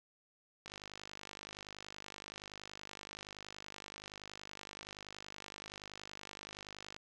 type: click train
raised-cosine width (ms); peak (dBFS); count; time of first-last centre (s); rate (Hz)
0.2; -29; 320; 0.66-6.964; 50.6
effects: none